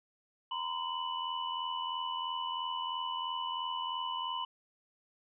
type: tone cluster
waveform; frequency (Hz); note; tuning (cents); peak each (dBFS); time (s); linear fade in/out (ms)
sine; 942 / 1025 / 2969; A#5 / C6 / F#7; +18 / -36 / +5; -39 / -37 / -39; 0.51-4.45; 5
effects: none